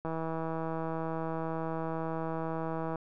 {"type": "click train", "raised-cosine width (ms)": 1, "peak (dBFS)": -22, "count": 472, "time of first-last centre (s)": [0.05, 2.957], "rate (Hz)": 162, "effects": []}